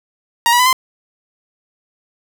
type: tone with pitch steps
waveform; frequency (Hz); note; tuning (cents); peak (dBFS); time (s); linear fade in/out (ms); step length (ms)
sawtooth; 938 / 970 / 1003 / 1037.2; A#5 / B5 / B5 / C6; +11 / -31 / +26 / -15; -6; 0.46-0.728; 0; 67
effects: none